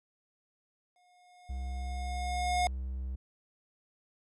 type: tone with exponential growth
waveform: square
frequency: 719 Hz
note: F#5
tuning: 50 cents flat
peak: -26 dBFS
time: 0.96-2.67 s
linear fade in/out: 1 ms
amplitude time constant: 370 ms
type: tone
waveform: triangle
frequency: 64.6 Hz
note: C2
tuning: 21 cents flat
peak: -32 dBFS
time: 1.49-3.16 s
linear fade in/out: 10 ms
effects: resampled to 24000 Hz